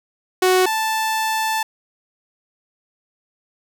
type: tone pair in turn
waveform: sawtooth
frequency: 370 / 880 Hz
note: F#4 / A5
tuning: 0 / 0 cents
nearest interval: octave + minor third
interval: 1500 cents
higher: second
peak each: -9 / -15 dBFS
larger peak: first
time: 0.42-0.66 / 0.66-1.63 s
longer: second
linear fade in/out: 5 ms
effects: none